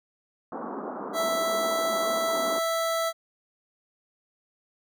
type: band-pass noise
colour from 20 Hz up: pink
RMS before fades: -35 dBFS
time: 0.52-2.59 s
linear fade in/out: 2 ms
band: 210 to 1300 Hz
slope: 48 dB/octave
type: tone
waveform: 25% pulse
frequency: 659.3 Hz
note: E5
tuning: in tune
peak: -21 dBFS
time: 1.13-3.13 s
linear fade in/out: 50 ms
effects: none